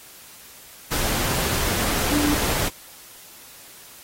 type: tone in noise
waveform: sine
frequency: 293.7 Hz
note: D4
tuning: in tune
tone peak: -20 dBFS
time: 2.11-2.35 s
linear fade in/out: 10 ms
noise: pink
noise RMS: -24 dBFS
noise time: 0.91-2.69 s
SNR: +1 dB
effects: white hiss -45 dBFS RMS until 4.03 s + AAC 48 kbps